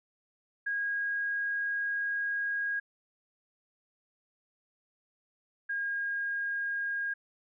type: tone pair in turn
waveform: sine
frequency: 1637 / 1625.7 Hz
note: G#6 / G#6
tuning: -25 / -37 cents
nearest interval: unison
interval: 12 cents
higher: first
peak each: -29 / -30 dBFS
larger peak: first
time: 0.66-2.8 / 5.69-7.14 s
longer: first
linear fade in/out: 10 ms
effects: none